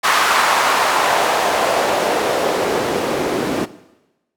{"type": "noise with band-pass filter sweep", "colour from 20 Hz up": "white", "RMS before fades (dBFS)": -17, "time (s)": [0.03, 3.66], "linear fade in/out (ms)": 20, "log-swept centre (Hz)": [1200, 300], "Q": 1.6, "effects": ["noise-tail reverb RT60 1.0 s tail -17 dB re dry"]}